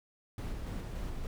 brown noise with tremolo, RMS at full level -37 dBFS, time 0.38-1.27 s, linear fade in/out 2 ms, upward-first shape square, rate 3.5 Hz, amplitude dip 25%, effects none

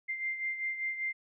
sine beating tone pair, 2093 / 2098.1 Hz, C7 / C7, 0 / +4 cents, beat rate 5.1 Hz, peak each -33 / -40 dBFS, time 0.08-1.13 s, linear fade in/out 20 ms, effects none

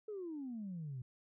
sine exponential sweep, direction down, 440 to 121 Hz, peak -40 dBFS, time 0.08-1.02 s, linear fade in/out 5 ms, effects tanh soft clip ceiling -37 dBFS

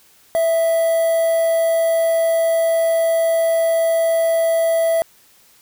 triangle tone with quantisation, 659.3 Hz, E5, in tune, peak -12 dBFS, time 0.35-5.02 s, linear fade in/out 0 ms, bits 5, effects white hiss -52 dBFS RMS until 5.61 s

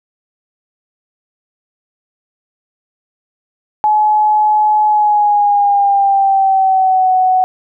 sine tone with pitch glide, 850 to 744.3 Hz, G#5 to F#5, +40 to +10 cents, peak -8 dBFS, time 3.84-7.44 s, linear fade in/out 0 ms, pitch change -230 cents, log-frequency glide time 4.86-7.12 s, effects none

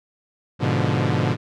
sawtooth chord, G# diminished seventh, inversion none, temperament equal, 103.83 / 123.47 / 146.83 / 174.61 Hz, G#2 / B2 / D3 / F3, 0 / 0 / 0 / 0 cents, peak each -20 / -19 / -20 / -23 dBFS, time 0.59-1.37 s, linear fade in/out 50 ms, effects low-pass 4000 Hz 12 dB/octave

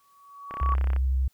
sine tone with exponential growth, 1129 Hz, C#6, 31 cents sharp, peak -23 dBFS, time 0-0.74 s, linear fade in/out 1 ms, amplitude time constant 160 ms
click train, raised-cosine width 0.5 ms, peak -22 dBFS, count 16, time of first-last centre 0.51-0.963 s, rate 33.1 Hz
sine tone with vibrato, 65.41 Hz, C2, in tune, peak -21 dBFS, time 0.61-1.28 s, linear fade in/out 5 ms, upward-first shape triangle, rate 12 Hz, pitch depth 26 cents each way
effects white hiss -68 dBFS RMS until 1.33 s

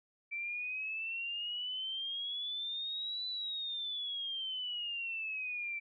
sine exponential two-way sweep, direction up then down, 2328 to 4000 to 2328 Hz, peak -36 dBFS, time 0.31-5.8 s, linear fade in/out 20 ms, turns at 3.27 s, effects none

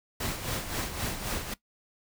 pink noise with tremolo, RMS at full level -31 dBFS, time 0.2-1.54 s, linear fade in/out 5 ms, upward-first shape sine, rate 3.8 Hz, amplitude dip 60%, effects noise-tail reverb RT60 0.1 s tail -18 dB re dry

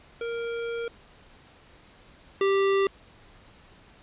square tone pair in turn, 466.2 / 392 Hz, A#4 / G4, 0 / 0 cents, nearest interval minor third, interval 300 cents, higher first, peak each -30 / -21 dBFS, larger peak second, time 0.21-0.88 / 2.41-2.87 s, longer first, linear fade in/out 2 ms, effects pink hiss -54 dBFS RMS until 4.02 s + resampled to 8000 Hz

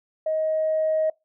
sine tone with level ramp, 629 Hz, D#5, 19 cents sharp, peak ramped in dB -21 to -18 dBFS, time 0.26-1.1 s, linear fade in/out 5 ms, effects noise-tail reverb RT60 0.2 s tail -24 dB re dry + tanh soft clip ceiling -15 dBFS

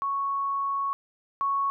sine tone pair in turn, 1108 / 1108 Hz, C#6 / C#6, -1 / -1 cents, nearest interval unison, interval 0 cents, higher neither, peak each -25 / -23 dBFS, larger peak second, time 0.02-0.93 / 1.41-1.7 s, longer first, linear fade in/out 0 ms, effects none

